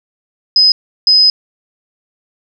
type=tone bursts at uneven times; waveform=sine; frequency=5040 Hz; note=D#8; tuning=21 cents sharp; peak=-5 dBFS; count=2; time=0.56-0.72 / 1.07-1.3 s; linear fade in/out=2 ms; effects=none